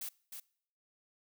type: noise with echo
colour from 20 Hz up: blue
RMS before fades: -41 dBFS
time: 0.01-0.09 s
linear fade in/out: 5 ms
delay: 310 ms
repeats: 1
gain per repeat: -5 dB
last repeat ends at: 0.4 s
effects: noise-tail reverb RT60 0.6 s tail -23 dB re dry